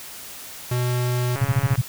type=tone; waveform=square; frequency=123.47 Hz; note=B2; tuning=in tune; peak=-21 dBFS; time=0.71-1.36 s; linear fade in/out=5 ms
type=click train; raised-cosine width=0.5 ms; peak=-15 dBFS; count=56; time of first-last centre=1.36-1.756 s; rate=139 Hz
type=tone bursts; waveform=sine; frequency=123.2 Hz; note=B2; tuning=4 cents flat; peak=-14 dBFS; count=6; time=1.41-1.816 s; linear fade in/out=10 ms; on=41 ms; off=32 ms
effects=white hiss -38 dBFS RMS until 1.88 s